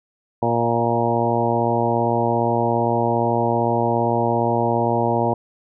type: harmonic tone with a mistuned harmonic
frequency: 117.5 Hz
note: A#2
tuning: 14 cents sharp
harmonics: 1 / 2 / 3 / 4 / 5 / 6 / 7 / 8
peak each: -25 / -25 / -25 / -25 / -25 / -25 / -25 / -25 dBFS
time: 0.42-5.34 s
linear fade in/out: 5 ms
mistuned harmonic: 6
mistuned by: -16 cents
effects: none